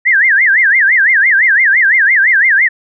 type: tone with vibrato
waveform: sine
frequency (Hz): 1824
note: A#6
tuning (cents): -38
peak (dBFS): -6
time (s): 0.05-2.69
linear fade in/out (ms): 20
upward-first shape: sine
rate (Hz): 5.9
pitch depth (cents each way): 270
effects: none